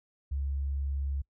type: tone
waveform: sine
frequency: 69.3 Hz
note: C#2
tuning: in tune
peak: -29 dBFS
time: 0.31-1.22 s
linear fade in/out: 10 ms
effects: noise-tail reverb RT60 0.1 s tail -25 dB re dry